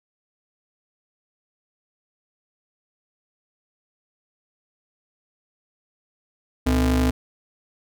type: ring-modulated tone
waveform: square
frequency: 94 Hz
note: F#2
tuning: 28 cents sharp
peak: -15 dBFS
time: 6.66-7.11 s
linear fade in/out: 10 ms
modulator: 162 Hz
effects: none